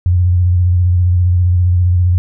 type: tone with vibrato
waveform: sine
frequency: 89.2 Hz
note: F2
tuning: 37 cents sharp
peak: -8 dBFS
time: 0.06-2.18 s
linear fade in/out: 0 ms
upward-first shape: square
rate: 15 Hz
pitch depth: 34 cents each way
effects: none